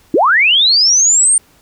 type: linear sweep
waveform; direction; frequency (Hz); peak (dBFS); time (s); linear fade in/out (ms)
sine; up; 261.6 to 8940; -7; 0.14-1.38; 2
effects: pink hiss -50 dBFS RMS until 1.61 s